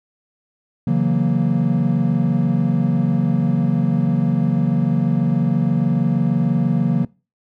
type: chord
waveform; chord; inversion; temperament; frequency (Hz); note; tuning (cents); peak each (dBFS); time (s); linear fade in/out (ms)
triangle; F# dominant seventh; second; equal; 138.59 / 164.81 / 185 / 233.1; C#3 / E3 / F#3 / A#3; 0 / 0 / 0 / 0; -18; 0.87-7.05; 5
effects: noise-tail reverb RT60 0.3 s tail -22 dB re dry + tanh soft clip ceiling -4 dBFS